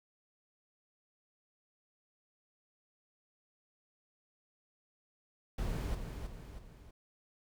brown noise with echo, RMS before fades -36 dBFS, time 5.58-5.95 s, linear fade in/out 5 ms, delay 320 ms, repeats 3, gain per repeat -6 dB, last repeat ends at 6.91 s, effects none

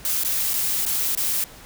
blue noise with dropouts, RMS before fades -23 dBFS, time 0.05-1.44 s, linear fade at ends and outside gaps 1 ms, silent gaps 0.236-0.248 / 0.535-0.539 / 0.853-0.863 / 1.151-1.174 s, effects pink hiss -44 dBFS RMS until 1.65 s

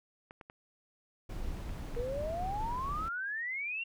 clicks, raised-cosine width 0.5 ms, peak -33 dBFS, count 5, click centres 0.309 / 0.412 / 0.499 / 1.693 / 1.949 s
brown noise, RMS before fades -39 dBFS, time 1.29-3.09 s, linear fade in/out 10 ms
sine exponential sweep, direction up, 466.2 to 2794 Hz, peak -34 dBFS, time 1.96-3.84 s, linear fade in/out 10 ms
effects none

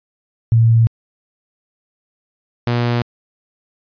sine / sawtooth tone pair in turn, 114.4 / 119.87 Hz, A#2 / A#2, -32 / +49 cents, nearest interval minor second, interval 81 cents, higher second, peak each -8 / -11 dBFS, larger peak first, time 0.52-0.87 / 2.67-3.02 s, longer neither, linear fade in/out 0 ms, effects resampled to 11025 Hz

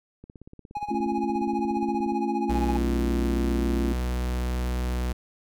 click train, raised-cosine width 3 ms, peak -31 dBFS, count 33, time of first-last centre 0.24-2.122 s, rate 17 Hz
triangle tone with tremolo, 830.6 Hz, G#5, in tune, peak -24 dBFS, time 0.75-2.77 s, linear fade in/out 5 ms, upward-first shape sine, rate 15 Hz, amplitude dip 80%
sine chord, A augmented, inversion none, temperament just, 220 / 275 / 343.8 Hz, A3 / C#4 / E#4, 0 / -14 / -27 cents, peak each -29 / -30 / -29 dBFS, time 0.9-3.93 s, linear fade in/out 10 ms
45% pulse tone, 61.8 Hz, B1, 2 cents sharp, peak -25 dBFS, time 2.49-5.13 s, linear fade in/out 10 ms
effects none

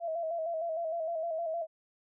sine tone with vibrato, 659.3 Hz, E5, in tune, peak -31 dBFS, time 0-1.67 s, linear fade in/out 50 ms, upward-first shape square, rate 6.5 Hz, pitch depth 54 cents each way, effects none

